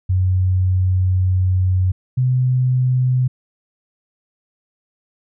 sine tone pair in turn, 92.5 / 127.34 Hz, F#2 / C3, 0 / -47 cents, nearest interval tritone, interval 553 cents, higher second, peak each -13 dBFS, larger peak neither, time 0.09-1.92 / 2.17-3.28 s, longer first, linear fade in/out 10 ms, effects none

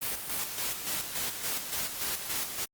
white noise with tremolo, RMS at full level -32 dBFS, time 0.01-2.66 s, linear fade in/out 20 ms, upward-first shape square, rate 3.5 Hz, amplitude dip 50%, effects Opus 32 kbps

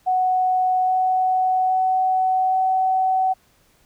sine tone with pitch steps, 741 / 745.3 / 749.6 / 754 Hz, F#5 / F#5 / F#5 / F#5, +2 / +12 / +22 / +32 cents, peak -16 dBFS, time 0.06-3.34 s, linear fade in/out 20 ms, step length 820 ms, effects pink hiss -59 dBFS RMS until 3.85 s

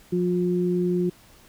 sine tone pair together, 177.58 / 356.9 Hz, F3 / F4, +29 / +38 cents, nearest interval octave, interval 1209 cents, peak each -23 dBFS, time 0.12-1.1 s, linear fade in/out 10 ms, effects pink hiss -53 dBFS RMS until 1.48 s

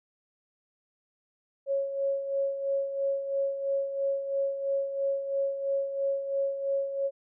sine tone with tremolo, 551 Hz, C#5, 11 cents flat, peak -24 dBFS, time 1.66-7.11 s, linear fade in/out 50 ms, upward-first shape sine, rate 3 Hz, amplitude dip 60%, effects none

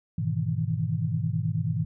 sine chord, E major seventh, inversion first, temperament equal, 103.83 / 123.47 / 155.56 / 164.81 Hz, G#2 / B2 / D#3 / E3, 0 / 0 / 0 / 0 cents, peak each -30 dBFS, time 0.18-1.85 s, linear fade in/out 5 ms, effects none

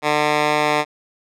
10% pulse tone with band-pass filter, 149.9 Hz, D3, 36 cents sharp, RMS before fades -18 dBFS, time 0.02-0.85 s, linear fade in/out 50 ms, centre 1600 Hz, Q 0.63, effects none

